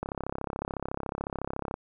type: click train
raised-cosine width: 1 ms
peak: -18 dBFS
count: 59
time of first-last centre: 0.03-1.741 s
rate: 33.9 Hz
effects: none